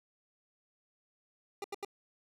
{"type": "tone bursts", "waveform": "25% pulse", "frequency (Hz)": 400, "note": "G4", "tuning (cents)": 35, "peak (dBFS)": -33, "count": 3, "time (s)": [1.62, 1.848], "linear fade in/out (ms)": 2, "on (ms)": 22, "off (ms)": 81, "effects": ["low-pass 12000 Hz 12 dB/octave"]}